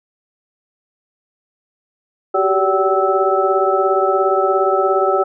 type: tone cluster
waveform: sine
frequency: 377.9 / 395 / 574 / 763 / 1309 Hz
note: F#4 / G4 / D5 / G5 / E6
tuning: +37 / +13 / -40 / -47 / -13 cents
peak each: -19 dBFS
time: 2.34-5.24 s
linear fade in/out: 10 ms
effects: none